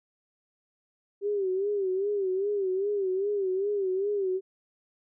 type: tone with vibrato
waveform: sine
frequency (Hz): 392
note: G4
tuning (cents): 0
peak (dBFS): -25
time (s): 1.21-4.41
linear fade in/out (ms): 50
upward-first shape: sine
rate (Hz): 2.5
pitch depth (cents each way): 100
effects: none